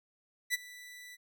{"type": "tone with ADSR envelope", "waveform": "sawtooth", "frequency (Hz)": 1975.5, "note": "B6", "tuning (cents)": 0, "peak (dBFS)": -23, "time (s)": [0.5, 1.17], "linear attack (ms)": 40, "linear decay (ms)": 23, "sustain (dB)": -21, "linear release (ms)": 30, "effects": []}